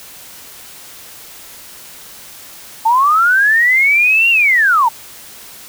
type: linear two-way sweep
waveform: sine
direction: up then down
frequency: 870 to 2794 to 870 Hz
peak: -8 dBFS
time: 2.85-4.89 s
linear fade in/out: 10 ms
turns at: 4.3 s
effects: white hiss -36 dBFS RMS until 5.68 s